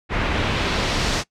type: noise with low-pass filter sweep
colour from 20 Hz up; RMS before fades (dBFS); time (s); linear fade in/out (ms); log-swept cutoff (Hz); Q
pink; -22; 0.09-1.24; 50; 2200 to 6100; 1.2
effects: noise-tail reverb RT60 0.1 s tail -21 dB re dry